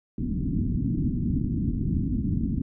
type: low-pass noise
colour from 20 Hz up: white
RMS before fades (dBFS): -26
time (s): 0.18-2.62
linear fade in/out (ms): 5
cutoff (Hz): 280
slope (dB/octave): 48
effects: none